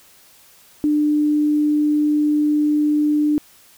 sine tone, 298.6 Hz, D4, 29 cents sharp, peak -14 dBFS, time 0.84-3.38 s, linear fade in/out 0 ms, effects white hiss -50 dBFS RMS until 3.77 s

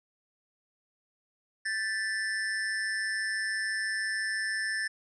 square tone with amplitude modulation, 1760 Hz, A6, in tune, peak -27 dBFS, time 1.65-4.88 s, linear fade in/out 10 ms, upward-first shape sine, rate 206 Hz, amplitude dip 65%, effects resampled to 22050 Hz

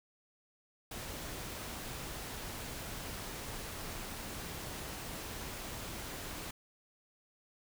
pink noise, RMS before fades -43 dBFS, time 0.91-6.51 s, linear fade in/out 5 ms, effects none

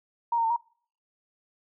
sine tone with pitch steps, 939 / 921 / 901 / 945 Hz, A#5 / A#5 / A5 / A#5, +12 / -21 / +41 / +23 cents, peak -22 dBFS, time 0.32-0.564 s, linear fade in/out 5 ms, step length 61 ms, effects noise-tail reverb RT60 0.5 s tail -26 dB re dry

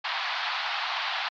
pink band-pass noise, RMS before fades -30 dBFS, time 0.04-1.29 s, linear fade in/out 10 ms, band 750 to 4500 Hz, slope 48 dB/octave, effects MP3 64 kbps

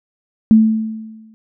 sine tone with exponential decay, 220 Hz, A3, in tune, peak -3 dBFS, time 0.51-1.34 s, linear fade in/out 0 ms, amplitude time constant 180 ms, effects none

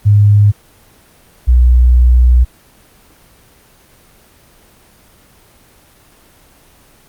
sine tone pair in turn, 103.1 / 61.3 Hz, G#2 / B1, -12 / -12 cents, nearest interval major sixth, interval 900 cents, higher first, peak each -4 dBFS, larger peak neither, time 0.05-0.52 / 1.47-2.45 s, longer second, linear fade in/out 20 ms, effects pink hiss -46 dBFS RMS until 7.08 s + Opus 24 kbps

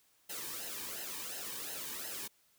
white noise with flanger, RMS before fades -42 dBFS, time 0.29-2.28 s, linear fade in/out 10 ms, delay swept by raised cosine 0.85 to 1.5 ms, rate 2.8 Hz, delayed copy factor -0.7, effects white hiss -70 dBFS RMS until 2.58 s

